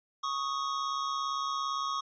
square tone pair together, 1108.7 / 1246.3 Hz, C#6 / D#6, 0 / +2 cents, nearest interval major second, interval 202 cents, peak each -33 / -36 dBFS, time 0.23-2.01 s, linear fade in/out 10 ms, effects resampled to 16000 Hz

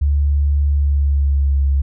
sine tone with pitch glide, 71.8 to 69.19 Hz, D2 to C#2, -39 to -3 cents, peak -12 dBFS, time 0.01-1.82 s, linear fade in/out 10 ms, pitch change -64 cents, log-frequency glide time 0.68-1.59 s, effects none

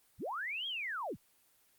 sine linear two-way sweep, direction up then down, 32.7 to 3322 to 32.7 Hz, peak -36 dBFS, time 0.18-1.17 s, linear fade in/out 50 ms, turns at 0.67 s, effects white hiss -69 dBFS RMS until 1.78 s + Opus 24 kbps

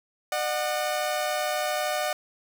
sawtooth tone pair together, 604 / 737 Hz, D5 / F#5, +48 / -7 cents, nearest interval minor third, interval 345 cents, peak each -24 / -25 dBFS, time 0.32-2.13 s, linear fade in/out 2 ms, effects none

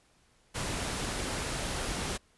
pink noise, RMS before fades -34 dBFS, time 0.54-2.18 s, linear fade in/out 20 ms, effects pink hiss -66 dBFS RMS until 2.37 s + resampled to 24000 Hz

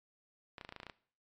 clicks, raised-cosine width 0.3 ms, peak -29 dBFS, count 10, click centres 0.582 / 0.612 / 0.649 / 0.691 / 0.724 / 0.763 / 0.801 / 0.832 / 0.867 / 0.898 s, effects noise-tail reverb RT60 0.5 s tail -19 dB re dry + MP3 64 kbps

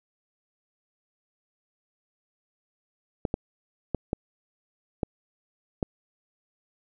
clicks, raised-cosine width 2 ms, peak -12 dBFS, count 6, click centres 3.252 / 3.341 / 3.947 / 4.131 / 5.032 / 5.828 s, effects none

